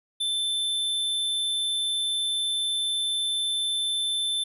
square tone, 3536 Hz, A7, 8 cents sharp, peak -25 dBFS, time 0.2-4.44 s, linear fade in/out 10 ms, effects resampled to 32000 Hz

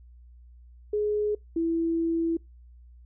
sine tone pair in turn, 419.3 / 331.1 Hz, G#4 / E4, +17 / +8 cents, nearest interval major third, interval 409 cents, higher first, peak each -23 / -23 dBFS, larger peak neither, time 0.93-1.35 / 1.56-2.37 s, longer second, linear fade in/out 5 ms, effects noise-tail reverb RT60 0.2 s tail -26 dB re dry + added 60 Hz sine -48 dBFS peak until 3.05 s

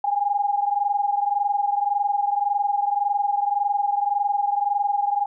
sine tone pair together, 808.8 / 830.6 Hz, G#5 / G#5, -46 / 0 cents, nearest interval unison, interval 46 cents, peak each -21 / -24 dBFS, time 0.04-5.26 s, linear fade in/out 5 ms, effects none

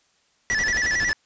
square tone with vibrato, 1839 Hz, A#6, 24 cents flat, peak -21 dBFS, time 0.5-1.13 s, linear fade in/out 0 ms, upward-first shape square, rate 11 Hz, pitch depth 96 cents each way
pink noise with tremolo, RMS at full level -31 dBFS, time 0.5-1.12 s, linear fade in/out 0 ms, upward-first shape sine, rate 12 Hz, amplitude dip 65%
effects white hiss -64 dBFS RMS until 1.25 s + resampled to 16000 Hz

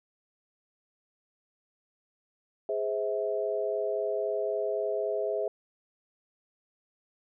sine chord, Ab augmented, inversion none, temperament just, 415.3 / 519.1 / 648.9 Hz, Ab4 / C5 / E5, 0 / -14 / -27 cents, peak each -31 / -34 / -31 dBFS, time 2.69-5.48 s, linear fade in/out 2 ms, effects none

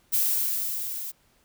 violet noise with level ramp, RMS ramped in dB -22 to -35 dBFS, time 0.12-1.12 s, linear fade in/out 20 ms, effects pink hiss -64 dBFS RMS until 1.44 s

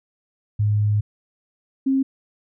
sine tone pair in turn, 104.7 / 268.1 Hz, G#2 / C4, +15 / +42 cents, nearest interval octave + major third, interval 1627 cents, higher second, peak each -16 dBFS, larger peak neither, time 0.59-1.01 / 1.86-2.03 s, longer first, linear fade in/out 10 ms, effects none

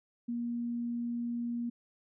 sine tone, 237.3 Hz, A#3, 31 cents sharp, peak -32 dBFS, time 0.28-1.7 s, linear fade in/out 10 ms, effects none

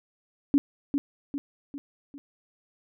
sine tone with echo, 281.6 Hz, C#4, 27 cents sharp, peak -16 dBFS, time 0.54-0.58 s, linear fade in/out 0 ms, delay 400 ms, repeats 4, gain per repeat -6 dB, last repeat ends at 2.18 s, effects none

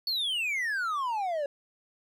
triangle exponential sweep, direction down, 4500 to 553 Hz, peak -26 dBFS, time 0.07-1.46 s, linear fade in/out 2 ms, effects none

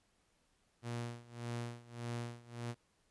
sawtooth tone with tremolo, 118.9 Hz, A#2, 35 cents sharp, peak -34 dBFS, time 0.82-2.75 s, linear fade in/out 50 ms, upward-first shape sine, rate 1.7 Hz, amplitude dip 90%, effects pink hiss -75 dBFS RMS until 3.1 s + resampled to 24000 Hz

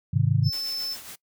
sine chord, Ab major, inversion none, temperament equal with one note detuned, 103.83 / 130.81 / 157.1 Hz, Ab2 / C3 / Eb3, 0 / 0 / +17 cents, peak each -23 / -22 / -25 dBFS, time 0.13-0.5 s, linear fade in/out 10 ms
triangle tone, 5274 Hz, E8, in tune, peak -27 dBFS, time 0.43-0.97 s, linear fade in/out 50 ms
white noise with tremolo, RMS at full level -39 dBFS, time 0.52-1.16 s, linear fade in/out 10 ms, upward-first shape triangle, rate 7.3 Hz, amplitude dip 55%
effects noise-tail reverb RT60 0.1 s tail -22 dB re dry

